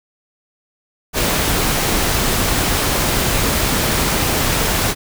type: noise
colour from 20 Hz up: pink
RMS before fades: -17 dBFS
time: 1.13-4.95 s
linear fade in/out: 50 ms
effects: none